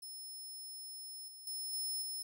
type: tone with level steps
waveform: 15% pulse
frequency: 5250 Hz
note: E8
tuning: 8 cents flat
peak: -40 / -45 / -34 / -31 / -34 dBFS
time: 0.02-2.23 s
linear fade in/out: 10 ms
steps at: 1.28 / 1.47 / 1.73 / 2.02 s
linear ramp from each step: 2 ms
effects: none